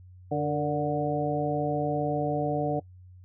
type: harmonic tone with a mistuned harmonic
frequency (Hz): 146.83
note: D3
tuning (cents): 0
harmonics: 1 / 2 / 3 / 4 / 5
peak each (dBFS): -31 / -31 / -31 / -31 / -31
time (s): 0.31-2.8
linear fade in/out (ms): 10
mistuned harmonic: 3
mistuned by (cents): +57
effects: noise-tail reverb RT60 0.1 s tail -21 dB re dry + added 91 Hz sine -47 dBFS peak until 3.24 s